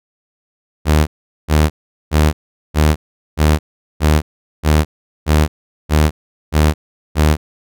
sawtooth tone bursts, 76.5 Hz, D#2, 29 cents flat, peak -5 dBFS, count 11, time 0.85-7.37 s, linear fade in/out 50 ms, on 220 ms, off 410 ms, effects none

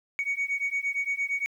sine beating tone pair, 2234 / 2242.7 Hz, C#7 / C#7, +13 / +20 cents, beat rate 8.7 Hz, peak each -28 dBFS, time 0.19-1.46 s, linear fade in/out 0 ms, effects tanh soft clip ceiling -22 dBFS + 10-bit

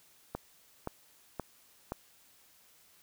click train, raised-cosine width 1 ms, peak -21 dBFS, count 4, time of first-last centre 0.35-1.921 s, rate 1.91 Hz, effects white hiss -63 dBFS RMS until 3.02 s

